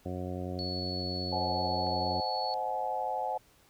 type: harmonic tone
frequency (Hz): 90.8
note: F#2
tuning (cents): -32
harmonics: 1 / 2 / 3 / 4 / 5 / 6 / 7 / 8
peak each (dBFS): -38 / -40 / -41 / -42 / -48 / -43 / -48 / -46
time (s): 0.05-2.21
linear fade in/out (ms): 10
type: tone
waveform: sine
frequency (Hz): 4407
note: C#8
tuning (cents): -11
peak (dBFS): -36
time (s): 0.59-2.54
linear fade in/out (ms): 0
type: chord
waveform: sine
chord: Ab dominant seventh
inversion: first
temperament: equal with one note detuned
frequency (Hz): 523.3 / 622.3 / 740 / 852.5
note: C5 / Eb5 / Gb5 / Ab5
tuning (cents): 0 / 0 / 0 / +45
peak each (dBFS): -38 / -40 / -34 / -34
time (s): 1.32-3.38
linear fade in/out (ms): 10
type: click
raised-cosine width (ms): 0.5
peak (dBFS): -39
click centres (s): 1.868
effects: pink hiss -63 dBFS RMS until 3.69 s